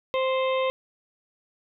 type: harmonic tone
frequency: 523.3 Hz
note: C5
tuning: in tune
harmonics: 1 / 2 / 4 / 5 / 6 / 7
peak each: -23 / -29 / -35 / -37 / -39 / -40 dBFS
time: 0.14-0.7 s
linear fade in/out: 0 ms
effects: none